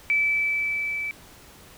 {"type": "tone with level ramp", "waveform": "sine", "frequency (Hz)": 2312, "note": "D7", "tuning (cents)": -28, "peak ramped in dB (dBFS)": [-18, -27], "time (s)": [0.1, 1.11], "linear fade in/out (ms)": 0, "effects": ["pink hiss -49 dBFS RMS until 1.77 s"]}